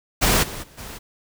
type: noise with level steps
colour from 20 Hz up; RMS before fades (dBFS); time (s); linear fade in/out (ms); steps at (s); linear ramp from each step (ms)
pink; -17 / -33 / -49 / -36; 0.21-0.99; 20; 0.42 / 0.62 / 0.77; 20
effects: none